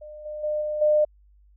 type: tone with level steps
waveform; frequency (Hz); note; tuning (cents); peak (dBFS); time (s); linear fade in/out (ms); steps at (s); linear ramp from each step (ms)
sine; 604; D5; +48; -38 / -31 / -23 / -25 / -16; 0.01-1.05; 10; 0.25 / 0.43 / 0.61 / 0.81; 10
effects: added 50 Hz sine -53 dBFS peak until 1.56 s